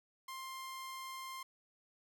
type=tone; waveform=sawtooth; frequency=1054 Hz; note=C6; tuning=12 cents sharp; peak=-40 dBFS; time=0.28-1.43 s; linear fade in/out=5 ms; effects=none